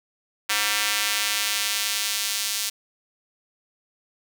square tone with high-pass filter sweep, 105.1 Hz, G#2, 21 cents sharp, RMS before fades -25 dBFS, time 0.49-2.7 s, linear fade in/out 10 ms, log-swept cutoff 1900 to 4300 Hz, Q 0.85, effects none

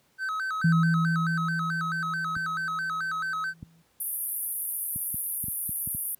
triangle tone with vibrato, 1403 Hz, F6, 8 cents sharp, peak -26 dBFS, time 0.18-3.54 s, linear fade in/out 50 ms, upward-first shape square, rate 4.6 Hz, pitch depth 160 cents each way
sine tone with exponential decay, 164.81 Hz, E3, in tune, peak -17 dBFS, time 0.64-3.82 s, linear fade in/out 5 ms, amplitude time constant 690 ms
clicks, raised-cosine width 5 ms, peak -25 dBFS, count 9, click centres 2.366 / 3.628 / 4.96 / 5.144 / 5.44 / 5.483 / 5.693 / 5.874 / 5.948 s
white band-pass noise, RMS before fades -32 dBFS, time 4-6.15 s, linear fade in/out 5 ms, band 9700 to 14000 Hz, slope 96 dB/octave
effects pink hiss -66 dBFS RMS until 6.19 s + high-pass 80 Hz 12 dB/octave

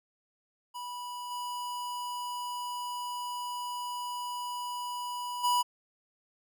square tone with level steps, 980 Hz, B5, 14 cents flat, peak -38 / -35 / -25 dBFS, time 0.74-5.63 s, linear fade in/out 20 ms, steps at 1.3 / 5.43 s, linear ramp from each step 20 ms, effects none

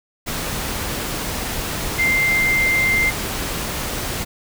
sine tone in noise, 2093 Hz, C7, in tune, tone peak -15 dBFS, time 1.98-3.11 s, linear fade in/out 20 ms, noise pink, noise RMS -25 dBFS, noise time 0.26-4.25 s, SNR +7 dB, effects none

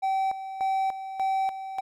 triangle tone with tremolo, 770 Hz, G5, 31 cents flat, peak -21 dBFS, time 0.02-1.81 s, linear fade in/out 20 ms, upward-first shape square, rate 1.7 Hz, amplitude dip 70%, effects none

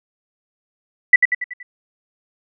sine tone with echo, 1975.5 Hz, B6, in tune, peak -3 dBFS, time 1.13-1.16 s, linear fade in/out 5 ms, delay 94 ms, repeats 5, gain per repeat -6 dB, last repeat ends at 1.63 s, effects none

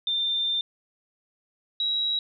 sine tone pair in turn, 3589 / 3863 Hz, A7 / B7, +34 / -39 cents, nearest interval minor second, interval 127 cents, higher second, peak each -23 dBFS, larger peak neither, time 0.07-0.61 / 1.8-2.19 s, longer first, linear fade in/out 2 ms, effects none

